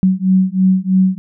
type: beating tone pair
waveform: sine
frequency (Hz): 186.2 / 189.3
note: F#3 / F#3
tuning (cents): +11 / +40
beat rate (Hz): 3.1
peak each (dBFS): -13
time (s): 0.03-1.18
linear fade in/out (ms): 0
effects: none